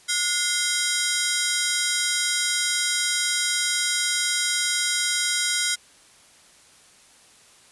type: ring-modulated tone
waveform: 10% pulse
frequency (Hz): 1760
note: A6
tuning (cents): 0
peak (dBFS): -9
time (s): 0.08-5.76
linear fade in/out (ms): 20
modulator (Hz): 318
effects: white hiss -53 dBFS RMS until 7.71 s + resampled to 24000 Hz